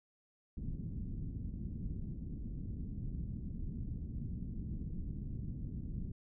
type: low-pass noise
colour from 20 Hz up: pink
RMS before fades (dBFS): -41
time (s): 0.57-6.12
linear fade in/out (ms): 5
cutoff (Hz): 240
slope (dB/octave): 24
effects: none